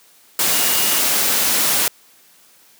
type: tone in noise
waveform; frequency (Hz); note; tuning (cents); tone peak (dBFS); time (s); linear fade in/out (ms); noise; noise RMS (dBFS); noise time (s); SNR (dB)
sine; 2860; F7; +41; -27; 0.52-1.01; 2; white; -17; 0.39-1.88; -13
effects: white hiss -51 dBFS RMS until 2.79 s + high-pass 150 Hz 12 dB/octave